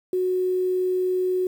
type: tone with quantisation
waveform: sine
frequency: 367.9 Hz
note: F#4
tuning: 10 cents flat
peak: -20 dBFS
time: 0.13-1.47 s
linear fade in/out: 2 ms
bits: 8
effects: none